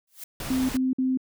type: noise with exponential growth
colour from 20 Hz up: blue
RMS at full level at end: -34 dBFS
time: 0.07-0.24 s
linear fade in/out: 5 ms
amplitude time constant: 35 ms
type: noise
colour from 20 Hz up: pink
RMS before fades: -34 dBFS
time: 0.4-0.77 s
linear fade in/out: 2 ms
type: tone bursts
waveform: sine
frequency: 259.2 Hz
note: C4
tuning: 16 cents flat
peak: -21 dBFS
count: 3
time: 0.5-1.174 s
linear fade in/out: 5 ms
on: 190 ms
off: 52 ms
effects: none